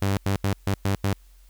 sawtooth tone bursts at uneven times, 98.5 Hz, G2, 9 cents sharp, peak -17 dBFS, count 6, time 0.02-0.17 / 0.26-0.36 / 0.44-0.53 / 0.67-0.74 / 0.85-0.95 / 1.04-1.13 s, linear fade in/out 0 ms, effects added 44 Hz sine -49 dBFS peak until 1.49 s + white hiss -62 dBFS RMS until 1.49 s

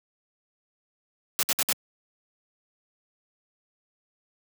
white noise bursts, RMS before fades -24 dBFS, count 4, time 1.39-1.727 s, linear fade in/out 0 ms, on 40 ms, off 59 ms, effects high-pass 150 Hz 12 dB/octave

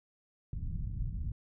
pink low-pass noise, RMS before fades -36 dBFS, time 0.53-1.32 s, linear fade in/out 2 ms, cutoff 150 Hz, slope 24 dB/octave, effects none

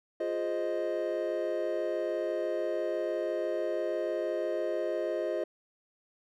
triangle chord, F minor seventh, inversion none, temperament equal, 349.2 / 415.3 / 523.3 / 622.3 Hz, F4 / Ab4 / C5 / Eb5, 0 / 0 / 0 / 0 cents, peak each -33 / -35 / -34 / -31 dBFS, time 0.2-5.44 s, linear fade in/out 5 ms, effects none

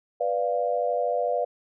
sine chord, B diminished, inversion none, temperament equal, 493.9 / 587.3 / 698.5 Hz, B4 / D5 / F5, 0 / 0 / 0 cents, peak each -27 dBFS, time 0.2-1.45 s, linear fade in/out 10 ms, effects none

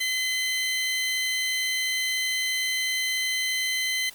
30% pulse tone pair together, 2037 / 3091 Hz, C7 / G7, -47 / -25 cents, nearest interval perfect fifth, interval 722 cents, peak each -23 / -27 dBFS, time 0-4.1 s, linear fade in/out 10 ms, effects white hiss -48 dBFS RMS until 4.14 s

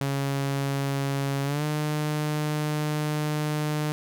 sawtooth tone with pitch glide, 138.59 to 151.13 Hz, C#3 to D3, 0 to +50 cents, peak -21 dBFS, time 0.01-3.92 s, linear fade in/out 0 ms, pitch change +150 cents, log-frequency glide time 1.44-1.64 s, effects none

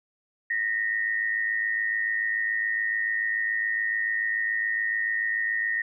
sine tone pair together, 1846 / 1953 Hz, A#6 / B6, -17 / -20 cents, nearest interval minor second, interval 97 cents, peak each -25 / -30 dBFS, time 0.5-5.82 s, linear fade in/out 5 ms, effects none

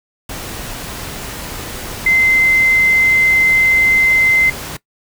sine tone in noise, 2071 Hz, C7, 18 cents flat, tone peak -9 dBFS, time 2.06-4.5 s, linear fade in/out 5 ms, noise pink, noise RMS -27 dBFS, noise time 0.29-4.77 s, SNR +15 dB, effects noise-tail reverb RT60 0.1 s tail -20 dB re dry

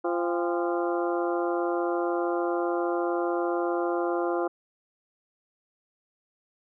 harmonic tone with a mistuned harmonic, 173.2 Hz, F3, 14 cents flat, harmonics 2 / 3 / 4 / 5 / 6 / 7 / 8, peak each -27 / -31 / -33 / -35 / -37 / -38 / -39 dBFS, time 0.04-4.48 s, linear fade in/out 10 ms, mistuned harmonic 5, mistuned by -120 cents, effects none

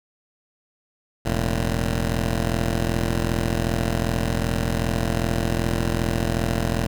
10% pulse tone pair together, 42.59 / 113.7 Hz, F1 / A#2, -43 / -43 cents, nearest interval octave + perfect fourth, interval 1700 cents, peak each -14 / -18 dBFS, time 1.25-6.87 s, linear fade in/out 10 ms, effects none

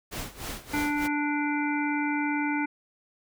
pink noise with tremolo, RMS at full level -34 dBFS, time 0.11-1.08 s, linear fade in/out 20 ms, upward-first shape sine, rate 3.3 Hz, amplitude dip 85%
harmonic tone, 293.7 Hz, D4, in tune, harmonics 1 / 3 / 5 / 7 / 8, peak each -27 / -32 / -34 / -35 / -36 dBFS, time 0.73-2.66 s, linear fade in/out 10 ms
effects none

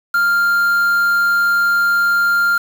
triangle tone with quantisation, 1396.9 Hz, F6, in tune, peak -10 dBFS, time 0.14-2.58 s, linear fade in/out 5 ms, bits 5, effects none

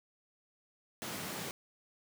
pink high-pass noise, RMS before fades -41 dBFS, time 1.02-1.51 s, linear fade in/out 0 ms, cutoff 120 Hz, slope 24 dB/octave, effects none

